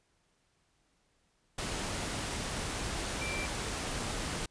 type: tone in noise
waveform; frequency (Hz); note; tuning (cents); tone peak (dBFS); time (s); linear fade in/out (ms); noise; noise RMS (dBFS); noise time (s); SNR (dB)
sine; 2349; D7; 0; -37; 3.21-3.46; 5; pink; -36; 1.58-4.46; -4
effects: pink hiss -73 dBFS RMS until 4.5 s + resampled to 22050 Hz